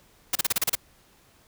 white noise bursts, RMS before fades -23 dBFS, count 8, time 0.33-0.753 s, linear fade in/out 5 ms, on 24 ms, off 33 ms, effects pink hiss -59 dBFS RMS until 1.47 s

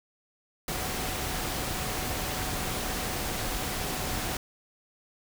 sine tone in noise, 745 Hz, F#5, 12 cents sharp, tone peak -42 dBFS, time 0.68-4.37 s, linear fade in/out 2 ms, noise pink, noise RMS -32 dBFS, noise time 0.68-4.37 s, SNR -13 dB, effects none

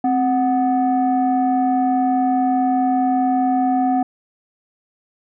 sine tone pair together, 261.6 / 740 Hz, C4 / F#5, 0 / 0 cents, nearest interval octave + tritone, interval 1800 cents, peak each -16 dBFS, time 0.04-4.03 s, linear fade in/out 5 ms, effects tanh soft clip ceiling -10 dBFS

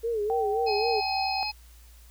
sine tone with vibrato, 440 Hz, A4, in tune, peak -25 dBFS, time 0.03-1.01 s, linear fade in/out 20 ms, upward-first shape sine, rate 3.8 Hz, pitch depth 120 cents each way
sine tone with tremolo, 774 Hz, G5, 22 cents flat, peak -26 dBFS, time 0.3-1.43 s, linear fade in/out 0 ms, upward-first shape sine, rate 3.6 Hz, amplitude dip 30%
harmonic tone, 844 Hz, G#5, 28 cents sharp, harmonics 1 / 3 / 5 / 6, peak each -34 / -34 / -34 / -34 dBFS, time 0.66-1.52 s, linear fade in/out 20 ms
effects added 58 Hz sine -49 dBFS peak until 2.1 s + white hiss -58 dBFS RMS until 2.1 s

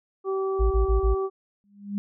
harmonic tone, 385.1 Hz, G4, 31 cents flat, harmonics 1 / 2 / 3, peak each -24 / -38 / -34 dBFS, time 0.24-1.3 s, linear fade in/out 50 ms
sine tone bursts, 55 Hz, A1, in tune, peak -18 dBFS, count 4, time 0.59-1.148 s, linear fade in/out 20 ms, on 120 ms, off 26 ms
sine tone with exponential growth, 202.1 Hz, G#3, 47 cents flat, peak -23 dBFS, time 1.64-1.98 s, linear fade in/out 0 ms, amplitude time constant 72 ms
effects none

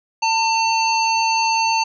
harmonic tone, 899 Hz, A5, 37 cents sharp, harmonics 1 / 3 / 5 / 7, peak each -17 / -22 / -24 / -29 dBFS, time 0.22-1.84 s, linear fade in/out 10 ms, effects none

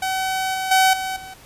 sawtooth tone with level steps, 758 Hz, F#5, 42 cents sharp, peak -17 / -19 / -9 / -20 / -31 dBFS, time 0.02-1.34 s, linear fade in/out 5 ms, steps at 0.54 / 0.71 / 0.93 / 1.16 s, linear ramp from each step 5 ms, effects pink hiss -46 dBFS RMS until 1.45 s + resampled to 32000 Hz

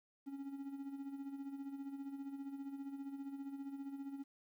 triangle tone with tremolo, 276.4 Hz, C#4, 5 cents flat, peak -39 dBFS, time 0.26-4.24 s, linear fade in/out 20 ms, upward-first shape sine, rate 15 Hz, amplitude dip 60%, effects 12-bit

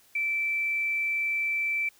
sine tone with quantisation, 2329 Hz, D7, 15 cents flat, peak -25 dBFS, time 0.15-1.89 s, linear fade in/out 5 ms, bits 9, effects white hiss -60 dBFS RMS until 1.99 s

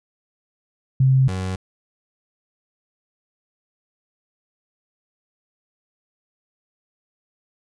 sine / 30% pulse tone pair in turn, 132.1 / 93.41 Hz, C3 / F#2, +17 / +17 cents, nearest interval tritone, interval 600 cents, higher first, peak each -12 / -21 dBFS, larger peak first, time 1-1.28 / 1.28-1.56 s, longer neither, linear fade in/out 5 ms, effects resampled to 22050 Hz

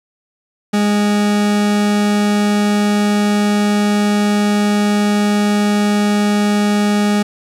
40% pulse tone, 206.8 Hz, G#3, 7 cents flat, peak -11 dBFS, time 0.73-7.23 s, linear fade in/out 10 ms, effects low-pass 10000 Hz 12 dB/octave + 8-bit

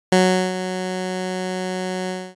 15% pulse tone with ADSR envelope, 184.7 Hz, F#3, 3 cents flat, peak -5 dBFS, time 0.12-2.35 s, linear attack 5 ms, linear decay 400 ms, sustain -12 dB, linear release 260 ms, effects resampled to 22050 Hz

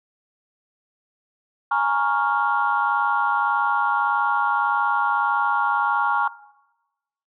sine chord, Bb minor seventh, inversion third, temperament equal, 830.6 / 932.3 / 1108.7 / 1396.9 Hz, Ab5 / Bb5 / Db6 / F6, 0 / 0 / 0 / 0 cents, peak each -23 dBFS, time 1.71-6.28 s, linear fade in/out 5 ms, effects noise-tail reverb RT60 1.0 s tail -19 dB re dry + tanh soft clip ceiling -9 dBFS

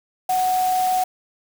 sine tone in noise, 740 Hz, F#5, in tune, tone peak -17 dBFS, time 0.29-1.04 s, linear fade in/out 5 ms, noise white, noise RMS -32 dBFS, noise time 0.29-1.04 s, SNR +12 dB, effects none

